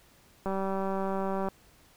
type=click train; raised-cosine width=1 ms; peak=-19 dBFS; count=199; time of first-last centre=0.46-1.486 s; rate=193 Hz; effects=pink hiss -60 dBFS RMS until 1.96 s